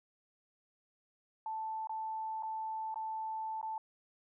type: tone with dropouts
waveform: sine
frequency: 880 Hz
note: A5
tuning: in tune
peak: -36 dBFS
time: 1.46-3.78 s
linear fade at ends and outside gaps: 2 ms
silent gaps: 1.872-1.894 / 2.425-2.432 / 2.943-2.958 / 3.614-3.628 s
effects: none